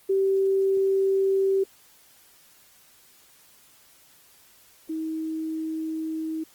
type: tone pair in turn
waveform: sine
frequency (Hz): 387.5 / 318.1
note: G4 / D#4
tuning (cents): -20 / +38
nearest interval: minor third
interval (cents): 342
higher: first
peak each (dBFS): -19 / -27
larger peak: first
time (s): 0.09-1.64 / 4.89-6.44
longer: neither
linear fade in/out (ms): 10
effects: white hiss -56 dBFS RMS until 6.54 s + Opus 24 kbps